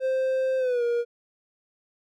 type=tone with pitch glide; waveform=triangle; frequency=523.3 to 474.4 Hz; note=C5 to A#4; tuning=0 to +30 cents; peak=-20 dBFS; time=0-1.05 s; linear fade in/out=50 ms; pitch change=-170 cents; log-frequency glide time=0.58-0.83 s; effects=none